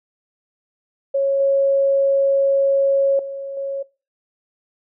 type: tone with level steps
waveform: sine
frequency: 550 Hz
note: C#5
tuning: 14 cents flat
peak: -15 / -13 / -26 / -22 dBFS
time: 1.14-3.83 s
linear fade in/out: 10 ms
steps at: 1.4 / 3.19 / 3.57 s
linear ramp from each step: 2 ms
effects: noise-tail reverb RT60 0.3 s tail -21 dB re dry